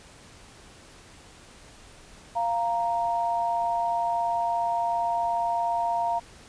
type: tone pair together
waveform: sine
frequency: 695.2 / 932.3 Hz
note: F5 / A#5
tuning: -8 / 0 cents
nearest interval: perfect fourth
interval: 508 cents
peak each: -26 dBFS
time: 2.35-6.2 s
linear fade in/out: 20 ms
effects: pink hiss -50 dBFS RMS until 6.48 s + resampled to 22050 Hz